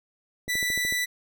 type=click train; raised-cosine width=2 ms; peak=-24 dBFS; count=7; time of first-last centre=0.48-0.924 s; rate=13.5 Hz
type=tone; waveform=sawtooth; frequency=1975.5 Hz; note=B6; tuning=in tune; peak=-21 dBFS; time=0.48-1.06 s; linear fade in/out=20 ms
effects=none